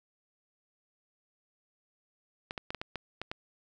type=clicks; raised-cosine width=0.3 ms; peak=-20 dBFS; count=8; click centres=2.509 / 2.578 / 2.705 / 2.747 / 2.815 / 2.957 / 3.216 / 3.315 s; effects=none